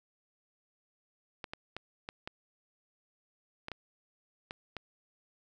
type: clicks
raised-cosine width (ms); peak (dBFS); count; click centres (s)
0.3; -23; 9; 1.442 / 1.535 / 1.766 / 2.089 / 2.275 / 3.684 / 3.717 / 4.509 / 4.767
effects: none